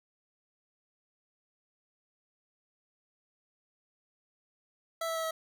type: tone with pitch steps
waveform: 25% pulse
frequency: 659.3 / 654.4 / 649.5 / 644.6 Hz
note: E5 / E5 / E5 / E5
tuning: 0 / -13 / -26 / -39 cents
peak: -28 dBFS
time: 5.01-5.31 s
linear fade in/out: 5 ms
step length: 75 ms
effects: none